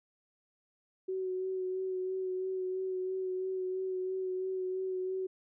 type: tone with vibrato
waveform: sine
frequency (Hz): 373.7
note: F#4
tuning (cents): +17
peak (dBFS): -32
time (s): 1.08-5.27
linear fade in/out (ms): 10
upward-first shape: sine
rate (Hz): 3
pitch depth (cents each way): 20
effects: none